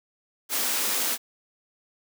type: high-pass noise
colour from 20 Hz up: white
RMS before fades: -26 dBFS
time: 0.49-1.18 s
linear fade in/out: 50 ms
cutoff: 200 Hz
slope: 96 dB/octave
effects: none